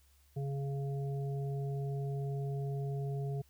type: harmonic tone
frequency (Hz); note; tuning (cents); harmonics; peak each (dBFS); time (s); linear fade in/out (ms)
138.8; C#3; +3; 1 / 3 / 5; -34 / -43 / -49; 0.36-3.42; 10
effects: added 69 Hz sine -64 dBFS peak until 3.49 s + white hiss -70 dBFS RMS until 3.49 s